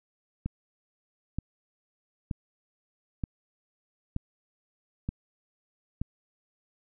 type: click train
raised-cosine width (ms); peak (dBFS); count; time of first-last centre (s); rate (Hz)
5; -18; 7; 0.46-6.016; 1.08
effects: none